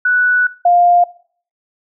sine tone pair in turn, 1480 / 702.7 Hz, F#6 / F5, 0 / +10 cents, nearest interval octave + minor second, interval 1290 cents, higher first, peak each -10 / -7 dBFS, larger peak second, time 0.05-0.47 / 0.65-1.04 s, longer first, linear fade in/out 5 ms, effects noise-tail reverb RT60 0.5 s tail -20 dB re dry

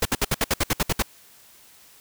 pink noise bursts, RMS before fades -21 dBFS, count 11, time 0.02-1.024 s, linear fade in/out 5 ms, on 34 ms, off 63 ms, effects white hiss -52 dBFS RMS until 2 s

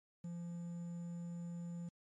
triangle tone with quantisation, 171.8 Hz, F3, 28 cents flat, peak -40 dBFS, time 0.24-1.89 s, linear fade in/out 5 ms, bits 11, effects MP3 48 kbps

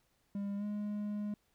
triangle tone with pitch glide, 200.8 to 207.8 Hz, G3 to G#3, +42 to +1 cents, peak -33 dBFS, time 0.35-1.34 s, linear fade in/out 2 ms, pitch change +59 cents, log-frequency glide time 0.57-0.64 s, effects pink hiss -75 dBFS RMS until 1.54 s

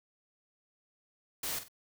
white noise with echo, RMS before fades -36 dBFS, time 1.43-1.59 s, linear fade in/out 5 ms, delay 47 ms, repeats 2, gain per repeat -10 dB, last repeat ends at 1.684 s, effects none

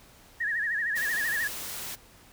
sine tone with vibrato, 1772 Hz, A6, 12 cents sharp, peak -26 dBFS, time 0.4-1.48 s, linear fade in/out 10 ms, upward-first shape sine, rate 13 Hz, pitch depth 120 cents each way
white noise, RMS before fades -37 dBFS, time 0.95-1.96 s, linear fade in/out 20 ms
effects pink hiss -55 dBFS RMS until 2.32 s

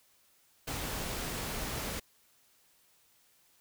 pink noise, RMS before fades -37 dBFS, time 0.67-2 s, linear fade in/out 10 ms, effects white hiss -67 dBFS RMS until 3.6 s

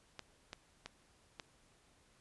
clicks, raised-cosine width 0.2 ms, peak -27 dBFS, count 4, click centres 0.193 / 0.531 / 0.86 / 1.398 s, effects pink hiss -69 dBFS RMS until 2.2 s + resampled to 24000 Hz

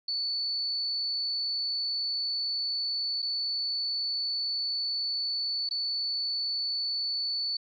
sine tone with dropouts, 4469 Hz, C#8, 13 cents sharp, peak -28 dBFS, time 0.08-7.57 s, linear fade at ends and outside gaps 5 ms, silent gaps 3.221-3.225 / 5.691-5.709 s, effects none

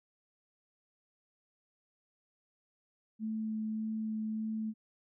sine tone with vibrato, 218.4 Hz, A3, 13 cents flat, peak -33 dBFS, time 3.19-4.74 s, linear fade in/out 50 ms, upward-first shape sine, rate 1.7 Hz, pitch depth 8 cents each way, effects none

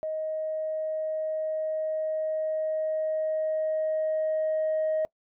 sine tone with level ramp, 627 Hz, D#5, 13 cents sharp, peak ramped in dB -28 to -22 dBFS, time 0.03-5.05 s, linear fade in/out 0 ms, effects noise-tail reverb RT60 0.1 s tail -24 dB re dry + tanh soft clip ceiling -21 dBFS

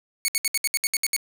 10% pulse tone bursts, 2217 Hz, C#7, in tune, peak -11 dBFS, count 10, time 0.25-1.164 s, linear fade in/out 0 ms, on 32 ms, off 66 ms, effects none

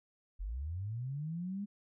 sine linear sweep, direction up, 40.9 to 207.7 Hz, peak -36 dBFS, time 0.39-1.66 s, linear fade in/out 20 ms, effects none

